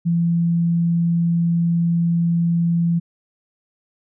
sine tone, 169.4 Hz, E3, 48 cents sharp, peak -15 dBFS, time 0.05-3 s, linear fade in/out 20 ms, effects none

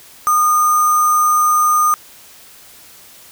sine tone with sample-and-hold, 1222 Hz, D#6, 32 cents flat, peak -10 dBFS, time 0.27-1.94 s, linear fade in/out 0 ms, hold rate 7350 Hz, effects white hiss -42 dBFS RMS until 3.31 s

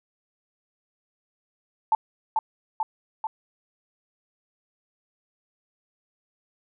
sine tone with echo, 880 Hz, A5, in tune, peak -16 dBFS, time 1.92-1.95 s, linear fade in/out 2 ms, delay 440 ms, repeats 3, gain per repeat -3 dB, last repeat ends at 3.27 s, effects none

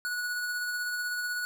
square tone with tremolo, 1466 Hz, F#6, 16 cents flat, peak -30 dBFS, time 0.05-1.45 s, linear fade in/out 0 ms, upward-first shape sine, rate 16 Hz, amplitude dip 25%, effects none

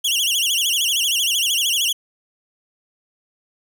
sawtooth tone with vibrato, 3057 Hz, G7, 44 cents flat, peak -14 dBFS, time 0.04-1.93 s, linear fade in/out 10 ms, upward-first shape sine, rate 13 Hz, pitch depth 190 cents each way, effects none

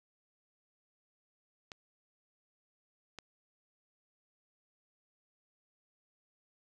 clicks, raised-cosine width 0.2 ms, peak -27 dBFS, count 2, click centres 1.718 / 3.187 s, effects none

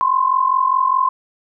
sine tone pair together, 1022.1 / 1067 Hz, C6 / C6, -41 / +34 cents, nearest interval minor second, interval 75 cents, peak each -16 dBFS, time 0.01-1.09 s, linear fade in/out 0 ms, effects none

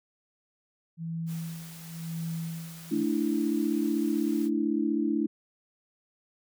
sine tone with tremolo, 164.81 Hz, E3, in tune, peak -30 dBFS, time 0.97-3.06 s, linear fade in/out 50 ms, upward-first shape sine, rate 0.94 Hz, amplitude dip 80%
white noise, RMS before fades -48 dBFS, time 1.26-4.5 s, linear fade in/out 50 ms
sine chord, A suspended fourth, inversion none, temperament equal, 220 / 293.7 / 329.6 Hz, A3 / D4 / E4, 0 / 0 / 0 cents, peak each -30 / -28 / -29 dBFS, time 2.91-5.27 s, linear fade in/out 10 ms
effects none

